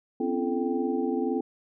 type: tone cluster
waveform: sine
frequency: 254.1 / 275.5 / 338.1 / 433.8 / 785 Hz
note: B3 / C#4 / E4 / A4 / G5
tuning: +49 / -11 / +44 / -25 / +2 cents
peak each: -29 / -32 / -30 / -31 / -37 dBFS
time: 0.2-1.41 s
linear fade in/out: 5 ms
effects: none